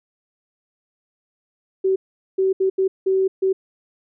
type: tone bursts at uneven times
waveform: sine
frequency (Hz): 381.4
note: G4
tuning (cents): -47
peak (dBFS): -15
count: 6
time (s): 1.84-1.96 / 2.38-2.53 / 2.6-2.7 / 2.78-2.88 / 3.06-3.28 / 3.42-3.53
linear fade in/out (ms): 10
effects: none